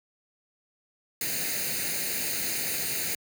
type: noise with comb filter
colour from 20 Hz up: white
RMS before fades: -30 dBFS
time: 1.21-3.15 s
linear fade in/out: 2 ms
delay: 0.45 ms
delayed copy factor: +0.75
effects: high-pass 100 Hz 12 dB/octave